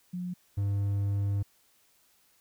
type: tone pair in turn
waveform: sine / triangle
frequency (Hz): 179.2 / 100.2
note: F3 / G2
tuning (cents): +45 / +38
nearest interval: minor seventh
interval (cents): 1007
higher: first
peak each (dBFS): -32 / -24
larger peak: second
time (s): 0.13-0.34 / 0.57-1.43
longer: second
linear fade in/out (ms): 10
effects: white hiss -66 dBFS RMS until 2.4 s